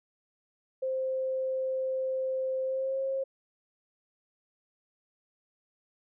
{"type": "tone with pitch glide", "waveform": "sine", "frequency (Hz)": [523.3, 536.5], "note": ["C5", "C5"], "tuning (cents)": [0, 43], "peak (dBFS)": -28, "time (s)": [0.82, 3.24], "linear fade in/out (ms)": 10, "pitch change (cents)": 43, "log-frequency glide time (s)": [2.64, 2.99], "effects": []}